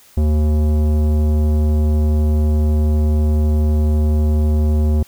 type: tone with tanh clipping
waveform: sine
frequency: 76 Hz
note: D#2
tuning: 40 cents flat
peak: -14 dBFS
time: 0.17-5.03 s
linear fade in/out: 5 ms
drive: 15 dB
effects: white hiss -48 dBFS RMS until 5.07 s